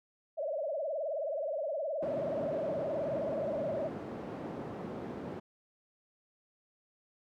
sine tone with vibrato, 600 Hz, D5, 37 cents sharp, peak -32 dBFS, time 0.37-3.89 s, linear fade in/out 20 ms, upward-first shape triangle, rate 19 Hz, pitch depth 210 cents each way
white band-pass noise, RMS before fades -41 dBFS, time 2.02-5.4 s, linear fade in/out 10 ms, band 140 to 450 Hz, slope 12 dB/octave
effects none

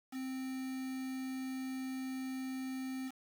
triangle tone with quantisation, 261.6 Hz, C4, in tune, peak -36 dBFS, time 0.11-3.12 s, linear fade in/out 50 ms, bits 8, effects none

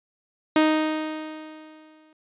sawtooth tone with exponential decay, 311.1 Hz, D#4, in tune, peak -11 dBFS, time 0.56-2.13 s, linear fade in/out 2 ms, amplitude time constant 340 ms, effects resampled to 8000 Hz

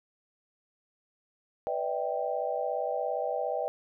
sine chord, E minor seventh, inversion second, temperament equal with one note detuned, 493.9 / 587.3 / 644.6 / 784 Hz, B4 / D5 / E5 / G5, 0 / 0 / -39 / 0 cents, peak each -34 dBFS, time 1.67-3.68 s, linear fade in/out 0 ms, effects none

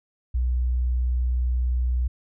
sine tone, 61.74 Hz, B1, in tune, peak -20 dBFS, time 0.34-2.08 s, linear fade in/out 10 ms, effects none

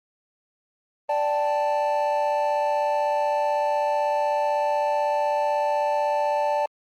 triangle chord, D suspended fourth, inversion none, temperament equal, 587.3 / 784 / 880 Hz, D5 / G5 / A5, 0 / 0 / 0 cents, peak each -22 / -28 / -22 dBFS, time 1.09-6.66 s, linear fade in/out 5 ms, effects Opus 24 kbps

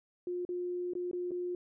sine tone with dropouts, 356.1 Hz, F4, 34 cents sharp, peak -33 dBFS, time 0.27-1.55 s, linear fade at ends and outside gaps 2 ms, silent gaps 0.451-0.49 / 0.935-0.952 / 1.113-1.131 / 1.309-1.316 s, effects none

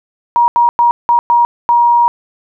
sine tone bursts at uneven times, 950 Hz, A#5, 33 cents sharp, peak -6 dBFS, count 6, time 0.36-0.48 / 0.56-0.69 / 0.79-0.91 / 1.09-1.19 / 1.3-1.45 / 1.69-2.08 s, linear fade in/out 0 ms, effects none

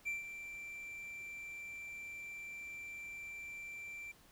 triangle tone with ADSR envelope, 2349 Hz, D7, in tune, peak -33 dBFS, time 0.05-4.12 s, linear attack 26 ms, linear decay 150 ms, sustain -10 dB, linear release 9 ms, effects pink hiss -64 dBFS RMS until 4.31 s

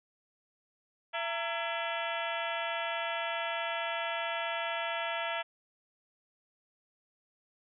harmonic tone with a mistuned harmonic, 335.4 Hz, E4, 30 cents sharp, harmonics 2 / 3 / 4 / 5 / 6 / 7 / 8 / 9 / 10, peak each -37 / -39 / -40 / -41 / -42 / -42 / -43 / -44 / -44 dBFS, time 1.13-5.43 s, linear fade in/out 20 ms, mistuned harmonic 3, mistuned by -150 cents, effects none

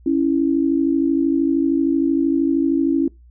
sine tone pair together, 276.4 / 329.4 Hz, C#4 / E4, -5 / -1 cents, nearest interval minor third, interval 304 cents, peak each -17 / -18 dBFS, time 0.06-3.08 s, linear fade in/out 5 ms, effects noise-tail reverb RT60 0.2 s tail -22 dB re dry + added 60 Hz sine -44 dBFS peak until 3.3 s

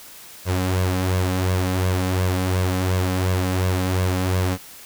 sawtooth tone with flanger, 92.3 Hz, F#2, 4 cents flat, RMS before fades -21 dBFS, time 0.45-4.58 s, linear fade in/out 50 ms, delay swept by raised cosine 1.8 to 3.9 ms, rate 2.8 Hz, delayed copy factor +0.6, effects white hiss -42 dBFS RMS until 4.85 s

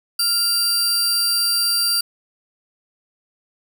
sawtooth tone pair together, 1396 / 4696 Hz, F6 / D8, -1 / -1 cents, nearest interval octave + major sixth, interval 2100 cents, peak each -26 / -14 dBFS, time 0.19-2.01 s, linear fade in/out 5 ms, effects none

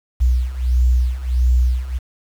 sine beating tone pair, 61 / 62.5 Hz, B1 / B1, -21 / +21 cents, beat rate 1.5 Hz, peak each -18 / -15 dBFS, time 0.2-1.99 s, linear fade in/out 20 ms, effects 7-bit

